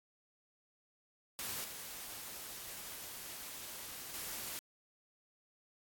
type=noise with level steps; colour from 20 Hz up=white; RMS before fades=-41 / -47 / -43 dBFS; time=1.39-4.59 s; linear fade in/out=0 ms; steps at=1.64 / 4.14 s; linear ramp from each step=2 ms; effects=AAC 64 kbps